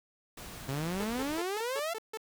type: noise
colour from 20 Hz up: pink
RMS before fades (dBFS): -45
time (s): 0.37-1.39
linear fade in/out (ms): 5
type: exponential sweep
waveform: sawtooth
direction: up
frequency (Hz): 130 to 698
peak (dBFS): -28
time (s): 0.68-1.94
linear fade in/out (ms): 10
type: tone bursts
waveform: sawtooth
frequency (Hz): 440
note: A4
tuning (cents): 0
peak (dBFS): -32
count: 7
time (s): 1-2.173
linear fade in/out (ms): 2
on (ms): 39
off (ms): 150
effects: none